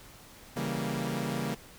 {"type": "chord", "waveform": "sawtooth", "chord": "C# diminished seventh", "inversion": "none", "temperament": "equal", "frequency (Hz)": [138.59, 164.81, 196, 233.1], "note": ["C#3", "E3", "G3", "Bb3"], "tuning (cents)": [0, 0, 0, 0], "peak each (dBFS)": [-32, -33, -33, -31], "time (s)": [0.56, 1.55], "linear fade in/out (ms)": 10, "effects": ["pink hiss -52 dBFS RMS until 1.78 s"]}